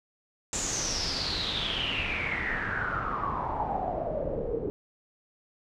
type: noise with low-pass filter sweep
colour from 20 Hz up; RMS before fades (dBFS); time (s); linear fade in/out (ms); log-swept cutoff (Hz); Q
pink; -31; 0.53-4.7; 0; 7400 to 410; 9.4
effects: none